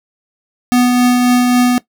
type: tone with tremolo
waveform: square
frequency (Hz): 246.9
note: B3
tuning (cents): 0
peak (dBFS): -8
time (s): 0.72-1.78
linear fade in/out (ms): 0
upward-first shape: triangle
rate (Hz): 3.7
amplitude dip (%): 30
effects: noise-tail reverb RT60 0.1 s tail -18 dB re dry